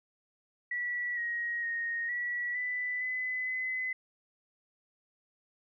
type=tone with pitch steps; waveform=sine; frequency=1946 / 1890 / 1863 / 1939 / 1989 / 2013 / 2026 Hz; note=B6 / A#6 / A#6 / B6 / B6 / B6 / B6; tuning=-26 / +23 / -2 / -32 / +12 / +33 / +44 cents; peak=-31 dBFS; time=0.71-3.93 s; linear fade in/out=5 ms; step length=460 ms; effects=none